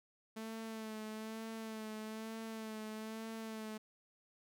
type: tone with vibrato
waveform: sawtooth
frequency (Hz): 220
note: A3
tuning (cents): 0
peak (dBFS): -39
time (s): 0.36-3.78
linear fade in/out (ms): 10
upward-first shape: sine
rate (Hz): 1.1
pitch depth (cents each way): 31
effects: none